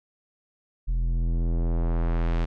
square tone with low-pass filter sweep, 42 Hz, E1, 33 cents sharp, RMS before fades -24 dBFS, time 0.87-2.46 s, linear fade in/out 20 ms, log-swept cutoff 88 to 3800 Hz, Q 0.73, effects none

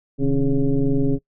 sine tone with frequency modulation, 130.81 Hz, C3, in tune, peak -15 dBFS, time 0.18-1.19 s, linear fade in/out 50 ms, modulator 142 Hz, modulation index 1.8, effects noise-tail reverb RT60 0.1 s tail -21 dB re dry

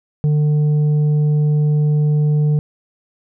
triangle tone with tanh clipping, 150 Hz, D3, 37 cents sharp, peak -13 dBFS, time 0.24-2.59 s, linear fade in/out 0 ms, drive 9 dB, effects none

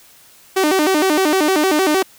sawtooth tone with vibrato, 339.7 Hz, F4, 48 cents flat, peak -9 dBFS, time 0.56-2.03 s, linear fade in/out 10 ms, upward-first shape square, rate 6.5 Hz, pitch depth 200 cents each way, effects white hiss -47 dBFS RMS until 2.18 s

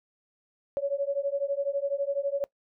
sine beating tone pair, 554.4 / 566.4 Hz, C#5 / C#5, 0 / +37 cents, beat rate 12 Hz, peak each -29 dBFS, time 0.77-2.44 s, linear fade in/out 0 ms, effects noise-tail reverb RT60 0.1 s tail -22 dB re dry

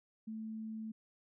sine tone, 220 Hz, A3, in tune, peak -40 dBFS, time 0.27-0.92 s, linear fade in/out 10 ms, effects none

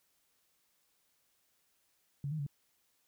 sine tone with pitch steps, 141.4 / 155.8 / 142.3 Hz, C#3 / D#3 / C#3, +35 / +3 / +46 cents, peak -34 dBFS, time 2.24-2.465 s, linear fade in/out 2 ms, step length 75 ms, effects white hiss -75 dBFS RMS until 3.07 s

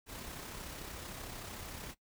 pink noise with amplitude modulation, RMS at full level -44 dBFS, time 0.06-1.95 s, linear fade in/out 50 ms, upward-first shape sine, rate 33.3 Hz, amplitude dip 35%, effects noise-tail reverb RT60 0.1 s tail -18 dB re dry

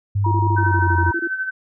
sine tone with pitch glide, 100.4 to 88.42 Hz, G2 to F2, +42 to +22 cents, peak -16 dBFS, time 0.15-1.11 s, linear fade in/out 10 ms, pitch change -220 cents, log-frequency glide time 0.55-0.94 s
sine tone with vibrato, 950 Hz, A#5, 33 cents sharp, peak -20 dBFS, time 0.24-1.13 s, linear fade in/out 10 ms, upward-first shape triangle, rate 9.7 Hz, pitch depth 14 cents each way
sine tone bursts, 337.8 Hz, E4, 42 cents sharp, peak -23 dBFS, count 13, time 0.26-1.275 s, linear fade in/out 5 ms, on 55 ms, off 25 ms
sine tone with tremolo, 1531 Hz, G6, 41 cents flat, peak -19 dBFS, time 0.56-1.51 s, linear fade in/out 20 ms, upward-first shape sine, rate 12 Hz, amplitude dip 60%
effects none

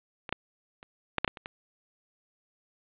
clicks, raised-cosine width 0.3 ms, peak -21 / -11 / -30 / -9 / -7 / -11 / -26 / -20 dBFS, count 8, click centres 0.292 / 0.326 / 0.829 / 1.183 / 1.246 / 1.278 / 1.372 / 1.459 s, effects resampled to 8000 Hz + 8-bit

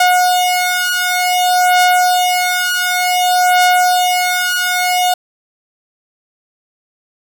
sawtooth beating tone pair, 724 / 724.55 Hz, F#5 / F#5, -38 / -37 cents, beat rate 0.55 Hz, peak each -10 dBFS, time 0-5.14 s, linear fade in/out 5 ms, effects none

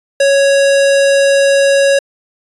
square tone, 554.4 Hz, C#5, in tune, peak -8 dBFS, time 0.2-1.99 s, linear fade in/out 5 ms, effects resampled to 24000 Hz

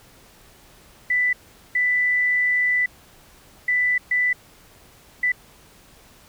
sine tone bursts at uneven times, 1986 Hz, B6, 9 cents sharp, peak -17 dBFS, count 5, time 1.1-1.33 / 1.75-2.86 / 3.68-3.98 / 4.11-4.33 / 5.23-5.32 s, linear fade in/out 5 ms, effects pink hiss -51 dBFS RMS until 6.28 s

